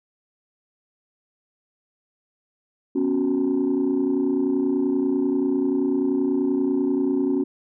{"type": "chord", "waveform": "sine", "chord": "B suspended second", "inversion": "none", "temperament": "equal", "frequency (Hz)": [246.9, 277.2, 370], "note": ["B3", "C#4", "F#4"], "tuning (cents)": [0, 0, 0], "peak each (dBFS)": [-25, -20, -23], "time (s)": [2.95, 7.44], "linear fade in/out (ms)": 10, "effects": ["tanh soft clip ceiling -14 dBFS"]}